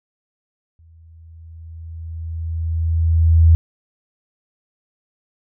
sine tone with exponential growth, 81.9 Hz, E2, 11 cents flat, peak -6 dBFS, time 0.79-3.55 s, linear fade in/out 0 ms, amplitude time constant 600 ms, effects none

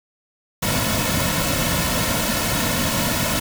pink noise with comb filter, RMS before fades -21 dBFS, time 0.62-3.4 s, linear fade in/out 10 ms, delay 2.5 ms, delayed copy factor -0.7, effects none

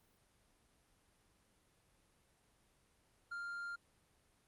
triangle tone, 1396.9 Hz, F6, in tune, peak -40 dBFS, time 3.31-3.76 s, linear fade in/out 10 ms, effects pink hiss -73 dBFS RMS until 4.47 s + Opus 32 kbps

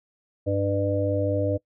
harmonic tone with a mistuned harmonic, 99.2 Hz, G2, 21 cents sharp, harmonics 1 / 3 / 5 / 6, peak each -26 / -28 / -27 / -27 dBFS, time 0.46-1.58 s, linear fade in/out 20 ms, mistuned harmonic 6, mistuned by +16 cents, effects noise-tail reverb RT60 0.1 s tail -22 dB re dry

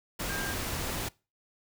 sine tone in noise, 1600 Hz, G6, 35 cents sharp, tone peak -36 dBFS, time 0.29-0.54 s, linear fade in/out 10 ms, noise pink, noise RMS -34 dBFS, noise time 0.19-1.09 s, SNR -5 dB, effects noise-tail reverb RT60 0.3 s tail -23 dB re dry

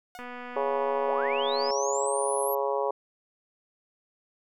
sawtooth tone with exponential decay, 726 Hz, F#5, 33 cents flat, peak -35 dBFS, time 0.15-0.31 s, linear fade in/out 1 ms, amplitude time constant 34 ms
click train, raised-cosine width 0.5 ms, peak -26 dBFS, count 374, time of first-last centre 0.19-1.706 s, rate 246 Hz
harmonic tone, 138.59 Hz, C#3, in tune, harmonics 3 / 4 / 5 / 6 / 7 / 8, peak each -30 / -29 / -36 / -35 / -32 / -37 dBFS, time 0.56-2.91 s, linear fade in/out 5 ms
sine linear sweep, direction up, 445 to 11800 Hz, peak -32 dBFS, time 1.08-2.55 s, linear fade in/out 5 ms
effects none

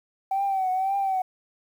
sine tone with vibrato, 767 Hz, G5, 38 cents flat, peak -21 dBFS, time 0.31-1.22 s, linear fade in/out 5 ms, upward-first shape triangle, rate 1.9 Hz, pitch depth 71 cents each way, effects tanh soft clip ceiling -18 dBFS + 9-bit

